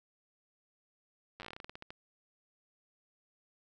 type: slowing click train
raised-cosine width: 0.3 ms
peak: -29 dBFS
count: 16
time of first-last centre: 1.4-1.905 s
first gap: 9 ms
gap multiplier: 1.17
effects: none

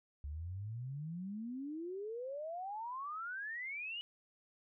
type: exponential sweep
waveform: sine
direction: up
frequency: 69.3 to 2960 Hz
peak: -40 dBFS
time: 0.24-4.01 s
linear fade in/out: 0 ms
effects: none

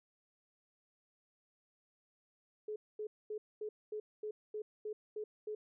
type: tone bursts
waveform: sine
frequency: 425.9 Hz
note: G#4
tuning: 44 cents sharp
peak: -38 dBFS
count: 10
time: 2.68-5.55 s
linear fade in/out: 5 ms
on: 80 ms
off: 230 ms
effects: none

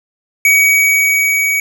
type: tone with level ramp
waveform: square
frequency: 2261 Hz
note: C#7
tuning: 34 cents sharp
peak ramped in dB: -7 to -13 dBFS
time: 0.45-1.6 s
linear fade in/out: 2 ms
effects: none

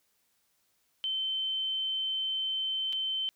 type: tone with dropouts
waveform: sine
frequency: 3086 Hz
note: G7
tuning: 28 cents flat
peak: -29 dBFS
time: 1.04-3.29 s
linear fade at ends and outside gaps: 0 ms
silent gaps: 2.926-2.93 s
effects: white hiss -73 dBFS RMS until 3.35 s

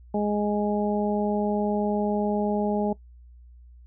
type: harmonic tone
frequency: 207.7 Hz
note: G#3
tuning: in tune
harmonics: 1 / 2 / 3 / 4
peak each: -25 / -28 / -30 / -31 dBFS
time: 0.14-2.93 s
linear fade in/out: 5 ms
effects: noise-tail reverb RT60 0.1 s tail -19 dB re dry + added 60 Hz sine -46 dBFS peak until 3.86 s

